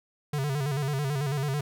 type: tone with vibrato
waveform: square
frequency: 141.1 Hz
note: C#3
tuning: 31 cents sharp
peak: -27 dBFS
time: 0.33-1.61 s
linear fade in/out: 5 ms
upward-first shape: square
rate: 9.1 Hz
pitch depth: 84 cents each way
effects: none